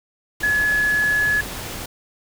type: tone in noise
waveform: sine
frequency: 1700 Hz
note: G#6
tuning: 40 cents sharp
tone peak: -16 dBFS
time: 0.43-1.41 s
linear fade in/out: 5 ms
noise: pink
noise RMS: -31 dBFS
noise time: 0.4-1.86 s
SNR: +12 dB
effects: none